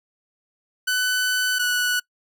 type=tone pair in turn; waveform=sawtooth; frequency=1500 / 1477.6 Hz; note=F#6 / F#6; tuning=+23 / -3 cents; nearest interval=unison; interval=26 cents; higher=first; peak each=-16 dBFS; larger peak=neither; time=0.87-1.59 / 1.59-2 s; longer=first; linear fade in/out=10 ms; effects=noise-tail reverb RT60 0.1 s tail -23 dB re dry